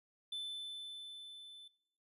triangle tone with level ramp, 3520 Hz, A7, in tune, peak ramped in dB -37 to -50 dBFS, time 0.32-1.68 s, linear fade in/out 5 ms, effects noise-tail reverb RT60 0.7 s tail -23 dB re dry + resampled to 32000 Hz

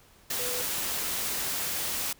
sine tone in noise, 493.9 Hz, B4, in tune, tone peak -36 dBFS, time 0.39-0.62 s, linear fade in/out 5 ms, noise white, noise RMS -31 dBFS, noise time 0.3-2.13 s, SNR -8 dB, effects pink hiss -58 dBFS RMS until 2.19 s

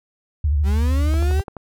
sine tone with vibrato, 73.42 Hz, D2, in tune, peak -15 dBFS, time 0.44-1.41 s, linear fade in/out 5 ms, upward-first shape triangle, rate 13 Hz, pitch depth 140 cents each way
35% pulse linear sweep, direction up, 185 to 400 Hz, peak -25 dBFS, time 0.63-1.44 s, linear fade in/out 50 ms
click train, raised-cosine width 1 ms, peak -19 dBFS, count 6, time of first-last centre 1.14-1.567 s, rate 11.7 Hz
effects none

